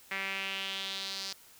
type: tone with band-pass filter sweep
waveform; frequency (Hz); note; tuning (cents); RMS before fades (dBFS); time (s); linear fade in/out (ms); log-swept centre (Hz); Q
sawtooth; 193.8; G3; -20; -37; 0.11-1.33; 5; 2100 to 4900; 3.4
effects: white hiss -57 dBFS RMS until 1.59 s

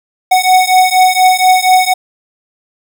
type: beating tone pair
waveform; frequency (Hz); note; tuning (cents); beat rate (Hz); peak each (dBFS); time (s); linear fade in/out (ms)
square; 740 / 744.2; F#5 / F#5; 0 / +10; 4.2; -10; 0.31-1.94; 10
effects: none

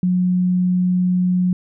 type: tone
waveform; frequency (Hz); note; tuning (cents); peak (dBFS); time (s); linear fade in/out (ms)
sine; 181.2; F#3; -36; -14; 0.03-1.53; 2
effects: none

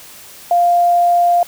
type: tone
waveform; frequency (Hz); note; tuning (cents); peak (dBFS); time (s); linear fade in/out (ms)
sine; 698.5; F5; 0; -9; 0.51-1.43; 2
effects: white hiss -38 dBFS RMS until 1.47 s

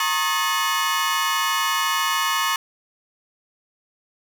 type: tone cluster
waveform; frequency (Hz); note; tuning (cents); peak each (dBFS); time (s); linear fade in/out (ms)
35% pulse; 922 / 1087 / 1253 / 1732 / 2932; A#5 / C#6 / D#6 / A6 / F#7; -19 / -34 / +12 / -28 / -16; -27 / -22 / -26 / -26 / -25; 0-2.56; 2
effects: none

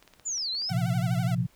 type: clicks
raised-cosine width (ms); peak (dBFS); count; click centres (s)
0.2; -34; 7; 0.026 / 0.077 / 0.137 / 0.197 / 0.377 / 0.55 / 0.62
type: linear two-way sweep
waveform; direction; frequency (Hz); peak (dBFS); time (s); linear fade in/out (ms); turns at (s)
sine; down then up; 7290 to 3951 to 5390; -28; 0.25-0.71; 20; 0.5
type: tone with vibrato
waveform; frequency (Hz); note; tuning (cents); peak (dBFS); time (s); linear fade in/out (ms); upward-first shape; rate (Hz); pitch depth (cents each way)
sawtooth; 712; F5; +33; -32; 0.69-1.35; 5; sine; 12; 130
type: chord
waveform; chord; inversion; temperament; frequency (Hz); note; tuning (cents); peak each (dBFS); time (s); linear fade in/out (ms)
sine; Bb suspended second; none; equal; 116.54 / 130.81 / 174.61; Bb2 / C3 / F3; 0 / 0 / 0; -28; 0.7-1.47; 20
effects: pink hiss -62 dBFS RMS until 1.55 s

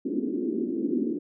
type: band-pass noise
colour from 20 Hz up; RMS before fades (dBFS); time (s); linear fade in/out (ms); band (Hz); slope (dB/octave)
pink; -28; 0.05-1.19; 10; 230 to 370; 48
effects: none

